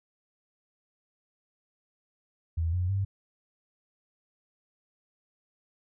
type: tone with pitch steps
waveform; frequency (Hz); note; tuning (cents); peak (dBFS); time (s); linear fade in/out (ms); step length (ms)
sine; 82.41 / 89.87 / 98; E2 / F#2 / G2; 0 / -50 / 0; -25; 2.57-3.05; 10; 160
effects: none